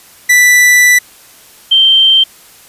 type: tone pair in turn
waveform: 45% pulse / sine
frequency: 1975.5 / 3136 Hz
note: B6 / G7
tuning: 0 / 0 cents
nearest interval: minor sixth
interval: 800 cents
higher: second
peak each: -4 dBFS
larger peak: neither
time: 0.29-0.99 / 1.71-2.24 s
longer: first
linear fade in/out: 10 ms
effects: white hiss -40 dBFS RMS until 2.68 s + resampled to 32000 Hz